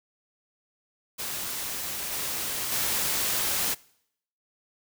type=noise with level steps; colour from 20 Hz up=white; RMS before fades=-33 / -31 / -27 dBFS; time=1.18-3.75 s; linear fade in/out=20 ms; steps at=2.11 / 2.71 s; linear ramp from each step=20 ms; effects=noise-tail reverb RT60 0.7 s tail -23 dB re dry